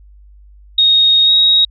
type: tone with pitch glide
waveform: sine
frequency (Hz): 3733 to 3785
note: A#7 to A#7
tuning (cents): +2 to +26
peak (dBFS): -7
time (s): 0.78-1.65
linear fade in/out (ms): 5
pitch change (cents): +24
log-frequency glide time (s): 1.25-1.31
effects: added 50 Hz sine -39 dBFS peak until 1.7 s